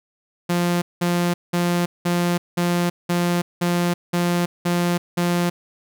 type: tone bursts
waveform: sawtooth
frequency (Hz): 174.61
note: F3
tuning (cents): 0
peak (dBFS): -14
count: 10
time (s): 0.49-5.5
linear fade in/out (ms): 10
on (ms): 330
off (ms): 190
effects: none